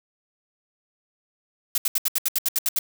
blue noise bursts, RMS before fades -22 dBFS, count 11, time 1.75-2.789 s, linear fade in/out 2 ms, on 29 ms, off 72 ms, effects none

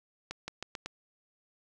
accelerating click train, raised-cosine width 0.2 ms, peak -20 dBFS, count 5, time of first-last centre 0.31-0.86 s, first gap 170 ms, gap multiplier 0.86, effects none

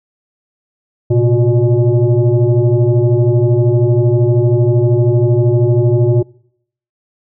sine tone with frequency modulation, 115.1 Hz, A#2, 22 cents flat, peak -8 dBFS, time 1.1-6.23 s, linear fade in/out 10 ms, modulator 243 Hz, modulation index 1.3, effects noise-tail reverb RT60 0.7 s tail -25 dB re dry

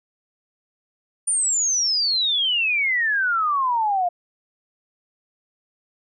sine exponential sweep, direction down, 9397 to 690 Hz, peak -18 dBFS, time 1.27-4.09 s, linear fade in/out 10 ms, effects none

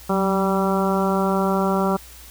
harmonic tone with a mistuned harmonic, 193.8 Hz, G3, 20 cents flat, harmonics 1 / 2 / 3 / 4 / 5 / 6 / 7, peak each -21 / -24 / -26 / -27 / -28 / -29 / -29 dBFS, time 0.09-1.97 s, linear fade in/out 10 ms, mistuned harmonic 1, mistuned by -43 cents, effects added 60 Hz sine -44 dBFS peak until 2.3 s + white hiss -44 dBFS RMS until 2.3 s

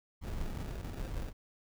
brown noise with sample-and-hold, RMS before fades -38 dBFS, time 0.21-1.33 s, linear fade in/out 50 ms, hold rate 1050 Hz, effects none

